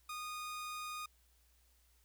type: tone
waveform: sawtooth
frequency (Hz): 1232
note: D#6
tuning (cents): -17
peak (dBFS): -38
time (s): 0.09-1.06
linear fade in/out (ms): 5
effects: added 60 Hz sine -69 dBFS peak until 2.04 s + white hiss -73 dBFS RMS until 2.04 s